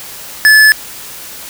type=tone with hard clipping; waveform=sine; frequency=1729 Hz; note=A6; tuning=31 cents flat; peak=-4 dBFS; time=0.45-0.72 s; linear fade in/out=0 ms; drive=17 dB; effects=white hiss -29 dBFS RMS until 1.49 s